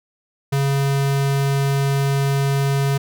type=tone; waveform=square; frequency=138.59 Hz; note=C#3; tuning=in tune; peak=-17 dBFS; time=0.52-2.98 s; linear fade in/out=10 ms; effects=none